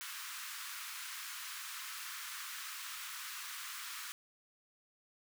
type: high-pass noise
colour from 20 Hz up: pink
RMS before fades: -45 dBFS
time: 0.01-4.12 s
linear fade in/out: 0 ms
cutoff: 1100 Hz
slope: 48 dB/octave
effects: none